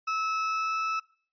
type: tone with pitch glide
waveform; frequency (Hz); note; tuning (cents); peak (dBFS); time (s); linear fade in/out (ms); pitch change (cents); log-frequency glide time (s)
35% pulse; 1300 to 1307.5; E6 to E6; -24 to -15; -25; 0.07-1; 10; +9; 0.42-0.76
effects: noise-tail reverb RT60 0.5 s tail -22 dB re dry + resampled to 11025 Hz